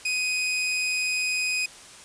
sawtooth tone with amplitude modulation, 2500 Hz, D#7, 8 cents sharp, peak -19 dBFS, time 0.05-1.66 s, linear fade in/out 5 ms, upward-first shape sine, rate 173 Hz, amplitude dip 30%, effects white hiss -46 dBFS RMS until 2.04 s + resampled to 22050 Hz

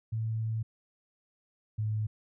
sine tone pair in turn, 111.4 / 107.73 Hz, A2 / A2, +22 / -36 cents, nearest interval minor second, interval 58 cents, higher first, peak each -29 / -28 dBFS, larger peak second, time 0.12-0.63 / 1.78-2.07 s, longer first, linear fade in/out 10 ms, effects none

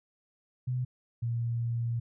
sine tone pair in turn, 125.9 / 117.35 Hz, B2 / A#2, +34 / +12 cents, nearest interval minor second, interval 122 cents, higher first, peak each -28 dBFS, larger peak neither, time 0.67-0.85 / 1.22-2 s, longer second, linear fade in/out 10 ms, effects none

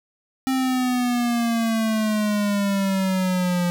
square exponential sweep, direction down, 264.8 to 174.9 Hz, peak -20 dBFS, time 0.47-3.7 s, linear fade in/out 0 ms, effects none

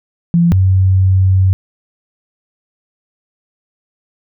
sine tone pair in turn, 170.8 / 94.4 Hz, F3 / F#2, -38 / +35 cents, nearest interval minor seventh, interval 1027 cents, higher first, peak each -7 dBFS, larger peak neither, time 0.34-0.52 / 0.52-1.53 s, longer second, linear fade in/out 0 ms, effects none

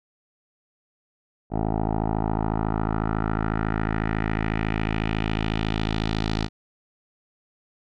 10% pulse tone with low-pass filter sweep, 54 Hz, A1, 32 cents flat, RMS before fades -25 dBFS, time 1.5-6.49 s, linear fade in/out 50 ms, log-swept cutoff 690 to 4500 Hz, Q 2.2, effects none

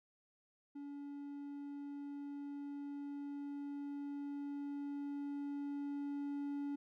triangle tone with level ramp, 284.8 Hz, C#4, 47 cents sharp, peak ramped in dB -43 to -36 dBFS, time 0.75-6.76 s, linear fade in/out 10 ms, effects none

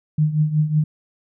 sine tone with tremolo, 152.9 Hz, D#3, 30 cents flat, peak -12 dBFS, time 0.18-0.84 s, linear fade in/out 5 ms, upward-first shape triangle, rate 5.4 Hz, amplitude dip 80%, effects none

